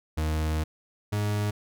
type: tone pair in turn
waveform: 40% pulse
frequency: 78 / 104.12 Hz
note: D#2 / G#2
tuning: +5 / +5 cents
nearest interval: perfect fourth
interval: 500 cents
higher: second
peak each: -24 dBFS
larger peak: neither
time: 0.17-0.64 / 1.12-1.51 s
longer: first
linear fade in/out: 10 ms
effects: none